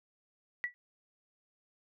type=tone with exponential decay; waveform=sine; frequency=1948 Hz; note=B6; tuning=24 cents flat; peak=-27 dBFS; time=0.64-0.74 s; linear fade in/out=0 ms; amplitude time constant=21 ms; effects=none